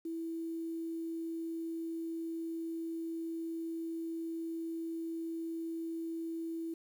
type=tone with quantisation; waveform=sine; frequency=329.5 Hz; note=E4; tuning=1 cent flat; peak=-36 dBFS; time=0.05-6.74 s; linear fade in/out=5 ms; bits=10; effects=none